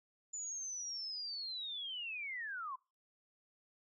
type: linear sweep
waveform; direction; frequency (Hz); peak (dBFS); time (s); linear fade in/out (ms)
sine; down; 7040 to 1000; -40; 0.33-2.76; 10
effects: noise-tail reverb RT60 0.3 s tail -24 dB re dry